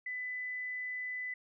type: tone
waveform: sine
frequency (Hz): 2000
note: B6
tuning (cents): +21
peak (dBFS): -36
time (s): 0.06-1.34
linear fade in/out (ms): 5
effects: none